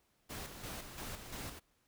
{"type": "noise with tremolo", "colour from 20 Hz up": "pink", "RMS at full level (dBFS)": -44, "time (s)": [0.29, 1.6], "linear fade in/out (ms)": 20, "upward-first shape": "square", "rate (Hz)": 2.9, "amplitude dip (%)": 50, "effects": ["pink hiss -75 dBFS RMS until 1.87 s"]}